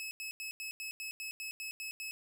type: tone bursts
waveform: sawtooth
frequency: 2585 Hz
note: E7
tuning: 34 cents flat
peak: -36 dBFS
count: 11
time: 0-2.11 s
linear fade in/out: 0 ms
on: 110 ms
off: 90 ms
effects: none